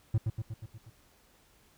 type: tone with echo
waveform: triangle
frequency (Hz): 110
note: A2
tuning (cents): 0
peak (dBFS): -21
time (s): 0.14-0.18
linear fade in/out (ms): 5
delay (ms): 120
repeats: 6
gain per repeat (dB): -4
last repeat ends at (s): 0.9
effects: pink hiss -64 dBFS RMS until 1.77 s